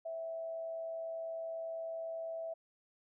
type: tone with frequency modulation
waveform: sine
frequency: 657 Hz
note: E5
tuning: 6 cents flat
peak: -38 dBFS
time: 0.05-2.54 s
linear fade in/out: 10 ms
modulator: 110 Hz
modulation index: 0.23
effects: none